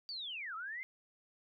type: linear two-way sweep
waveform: sine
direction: down then up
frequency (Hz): 4699 to 1244.5 to 2129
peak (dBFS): -40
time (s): 0.09-0.83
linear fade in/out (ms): 0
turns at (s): 0.55
effects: none